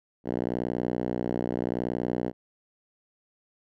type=tone with band-pass filter; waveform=5% pulse; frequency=60.8 Hz; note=B1; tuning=26 cents flat; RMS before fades=-30 dBFS; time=0.24-2.33 s; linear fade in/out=50 ms; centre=280 Hz; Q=0.93; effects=none